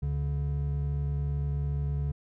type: tone pair together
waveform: triangle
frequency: 71.3 / 142.6 Hz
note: C#2 / C#3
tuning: +49 / +49 cents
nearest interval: octave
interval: 1200 cents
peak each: -28 dBFS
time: 0.02-2.12 s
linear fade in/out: 10 ms
effects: none